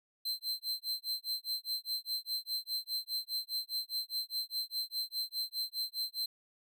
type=tone with tremolo; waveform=45% pulse; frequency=4105 Hz; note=C8; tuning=34 cents flat; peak=-31 dBFS; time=0.25-6.26 s; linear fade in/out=5 ms; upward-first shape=sine; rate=4.9 Hz; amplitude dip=100%; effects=none